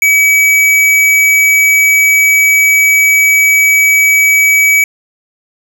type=tone; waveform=square; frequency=2280 Hz; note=C#7; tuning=48 cents sharp; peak=-6 dBFS; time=0.02-4.84 s; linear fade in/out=2 ms; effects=none